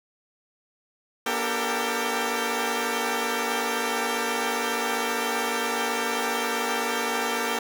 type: tone cluster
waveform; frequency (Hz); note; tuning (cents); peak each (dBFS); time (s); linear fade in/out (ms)
10% pulse; 238.7 / 289.6 / 394.1 / 449.9 / 786; A#3 / D4 / G4 / A4 / G5; +41 / -24 / +9 / +39 / +4; -22 / -27 / -24 / -20 / -27; 1.26-7.59; 5
effects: none